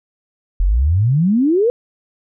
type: exponential sweep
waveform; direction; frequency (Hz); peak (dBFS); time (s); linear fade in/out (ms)
sine; up; 40.77 to 499.9; -11; 0.6-1.7; 0
effects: none